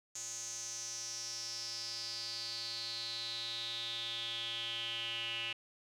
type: tone with band-pass filter sweep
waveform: square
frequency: 115.6 Hz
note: A#2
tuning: 14 cents flat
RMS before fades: -41 dBFS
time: 0.15-5.53 s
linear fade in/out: 5 ms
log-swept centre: 6700 to 2800 Hz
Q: 7.7
effects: none